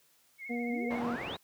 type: tone with vibrato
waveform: sine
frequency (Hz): 2155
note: C#7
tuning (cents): -49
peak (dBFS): -40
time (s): 0.38-1.02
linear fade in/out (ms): 50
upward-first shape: sine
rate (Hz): 14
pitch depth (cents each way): 49
type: harmonic tone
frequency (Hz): 239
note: A#3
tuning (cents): +43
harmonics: 1 / 2 / 3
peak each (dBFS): -33 / -39 / -43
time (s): 0.49-1.17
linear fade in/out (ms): 20
type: exponential sweep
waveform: sine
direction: up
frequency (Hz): 211.1 to 4081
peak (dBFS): -40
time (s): 0.69-1.37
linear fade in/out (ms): 20
type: low-pass noise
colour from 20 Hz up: white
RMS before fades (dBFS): -40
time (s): 0.9-1.37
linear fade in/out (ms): 10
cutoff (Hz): 990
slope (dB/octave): 12
effects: white hiss -67 dBFS RMS until 1.43 s + high-pass 80 Hz 12 dB/octave